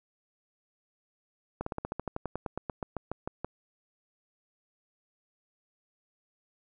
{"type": "slowing click train", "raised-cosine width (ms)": 1, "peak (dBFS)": -19, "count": 19, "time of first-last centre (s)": [1.61, 3.446], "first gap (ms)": 54, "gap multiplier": 1.07, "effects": []}